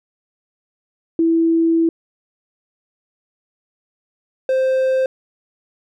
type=tone pair in turn; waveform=sine / triangle; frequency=329.6 / 523.2 Hz; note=E4 / C5; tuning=0 / 0 cents; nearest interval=minor sixth; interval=800 cents; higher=second; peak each=-12 dBFS; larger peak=neither; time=1.19-1.89 / 4.49-5.06 s; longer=first; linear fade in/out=2 ms; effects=none